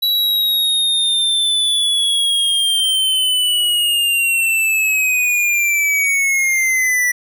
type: linear sweep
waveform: square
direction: down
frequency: 3929 to 1953 Hz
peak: -14 dBFS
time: 0.02-7.12 s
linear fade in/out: 10 ms
effects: none

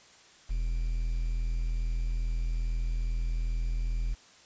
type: tone with quantisation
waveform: triangle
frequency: 41.2 Hz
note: E1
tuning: in tune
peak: -25 dBFS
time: 0.49-4.15 s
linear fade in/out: 20 ms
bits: 9
effects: white hiss -56 dBFS RMS until 4.45 s + resampled to 16000 Hz

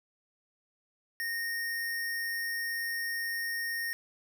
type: tone with sample-and-hold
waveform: sine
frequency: 1851 Hz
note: A#6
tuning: 13 cents flat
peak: -31 dBFS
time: 1.2-3.93 s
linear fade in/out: 0 ms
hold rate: 7350 Hz
effects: none

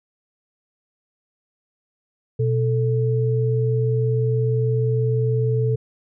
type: tone pair together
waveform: sine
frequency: 123.15 / 440 Hz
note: B2 / A4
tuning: -5 / 0 cents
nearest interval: octave + minor seventh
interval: 2205 cents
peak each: -18 / -23 dBFS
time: 2.39-5.76 s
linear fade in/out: 10 ms
effects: none

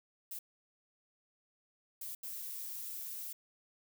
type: noise bursts at uneven times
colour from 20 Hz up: violet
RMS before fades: -43 dBFS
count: 3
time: 0.31-0.39 / 2.01-2.15 / 2.23-3.33 s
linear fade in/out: 5 ms
effects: none

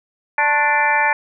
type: harmonic tone with a mistuned harmonic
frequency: 293.7 Hz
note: D4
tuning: in tune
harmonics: 2 / 3 / 4 / 5 / 6 / 7 / 8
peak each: -27 / -17 / -28 / -24 / -19 / -24 / -22 dBFS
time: 0.38-1.13 s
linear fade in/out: 2 ms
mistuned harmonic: 4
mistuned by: -130 cents
effects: none

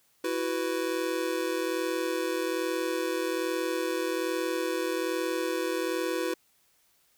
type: chord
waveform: square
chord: E suspended second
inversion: none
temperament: just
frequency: 329.6 / 370.8 / 494.4 Hz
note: E4 / F#4 / B4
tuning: 0 / +4 / +2 cents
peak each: -33 dBFS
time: 0.24-6.34 s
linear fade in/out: 5 ms
effects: white hiss -67 dBFS RMS until 7.17 s

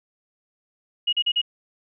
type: tone bursts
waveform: sine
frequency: 2885 Hz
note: F#7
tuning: 44 cents flat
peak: -18 dBFS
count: 4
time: 1.07-1.416 s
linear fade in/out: 10 ms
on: 58 ms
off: 38 ms
effects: none

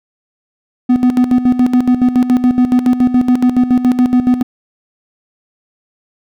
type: tone with tremolo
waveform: triangle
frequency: 249.4 Hz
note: B3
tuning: 17 cents sharp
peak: -4 dBFS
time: 0.89-4.43 s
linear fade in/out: 10 ms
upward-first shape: square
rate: 7.1 Hz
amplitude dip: 70%
effects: none

